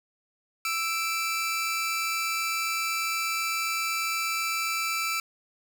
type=tone pair together; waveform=sawtooth; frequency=1324 / 2339 Hz; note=E6 / D7; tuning=+7 / -8 cents; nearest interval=minor seventh; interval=985 cents; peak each=-26 / -26 dBFS; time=0.65-5.2 s; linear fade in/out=2 ms; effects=none